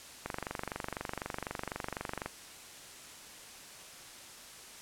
click train, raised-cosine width 0.5 ms, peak -20 dBFS, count 49, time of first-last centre 0.26-2.26 s, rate 24 Hz, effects white hiss -50 dBFS RMS until 4.81 s + low-pass 10000 Hz 12 dB/octave

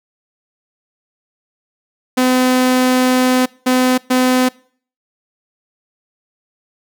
sawtooth tone bursts at uneven times, 254.4 Hz, C4, 48 cents flat, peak -7 dBFS, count 3, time 2.17-3.46 / 3.66-3.98 / 4.1-4.49 s, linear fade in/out 10 ms, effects noise-tail reverb RT60 0.5 s tail -24 dB re dry

